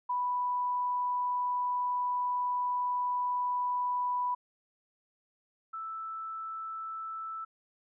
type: tone pair in turn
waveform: sine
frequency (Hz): 987.8 / 1318.6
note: B5 / E6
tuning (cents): 0 / 0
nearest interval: perfect fourth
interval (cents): 500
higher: second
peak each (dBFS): -28 / -36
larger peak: first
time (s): 0.09-4.35 / 5.73-7.45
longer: first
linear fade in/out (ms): 10
effects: none